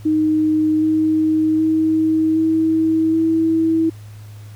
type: tone with pitch steps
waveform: sine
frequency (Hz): 310.3 / 313.7 / 317.2 / 320.7 / 324.2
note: D#4 / D#4 / D#4 / E4 / E4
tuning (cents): -5 / +14 / +33 / -48 / -29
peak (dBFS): -13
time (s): 0.05-3.9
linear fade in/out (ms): 10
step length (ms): 770
effects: added 105 Hz sine -34 dBFS peak until 4.55 s + pink hiss -49 dBFS RMS until 4.55 s